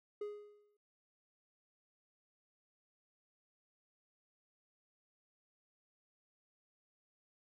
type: tone with exponential decay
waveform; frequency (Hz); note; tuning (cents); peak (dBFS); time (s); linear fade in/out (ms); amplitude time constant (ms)
triangle; 415.3; G#4; 0; -35; 0.21-0.77; 5; 120
effects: none